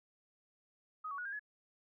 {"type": "tone with pitch steps", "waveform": "sine", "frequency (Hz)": [1257, 1126, 1459, 1606, 1696], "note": ["D#6", "C#6", "F#6", "G6", "G#6"], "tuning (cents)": [17, 27, -25, 41, 36], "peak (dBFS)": -39, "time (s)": [1.04, 1.395], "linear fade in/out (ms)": 10, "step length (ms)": 71, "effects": []}